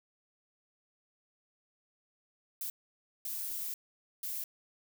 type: noise bursts at uneven times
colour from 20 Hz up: violet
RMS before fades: -38 dBFS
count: 3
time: 2.61-2.7 / 3.25-3.74 / 4.23-4.44 s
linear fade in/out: 2 ms
effects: none